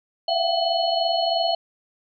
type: tone cluster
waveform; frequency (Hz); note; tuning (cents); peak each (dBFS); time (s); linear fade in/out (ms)
sine; 659 / 682 / 757 / 3004 / 4310; E5 / F5 / F#5 / F#7 / C#8; -1 / -41 / +39 / +26 / -49; -29 / -22 / -27 / -29 / -27; 0.28-1.55; 5
effects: none